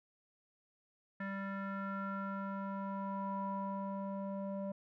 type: tone with low-pass filter sweep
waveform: square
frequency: 196 Hz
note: G3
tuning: in tune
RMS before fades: -40 dBFS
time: 1.2-4.72 s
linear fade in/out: 5 ms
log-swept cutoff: 1700 to 720 Hz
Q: 5.9
effects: none